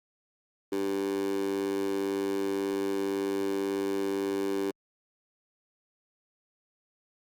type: tone with high-pass filter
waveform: 15% pulse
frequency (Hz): 98.1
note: G2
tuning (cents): +2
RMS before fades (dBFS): -30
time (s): 0.72-4.71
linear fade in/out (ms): 5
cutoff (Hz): 350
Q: 5.9
effects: Opus 48 kbps